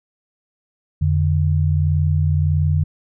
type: tone pair together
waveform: sine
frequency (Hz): 87 / 148.61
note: F2 / D3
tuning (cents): -6 / +21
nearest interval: major sixth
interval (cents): 927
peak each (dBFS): -16 / -18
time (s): 1.01-2.84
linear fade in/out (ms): 10
effects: none